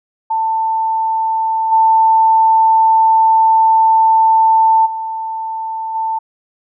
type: tone with level steps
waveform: sine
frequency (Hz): 890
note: A5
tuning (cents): +20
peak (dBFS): -13 / -7 / -19 / -15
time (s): 0.3-6.19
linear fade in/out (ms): 10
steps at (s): 1.71 / 4.85 / 5.94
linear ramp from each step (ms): 20
effects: none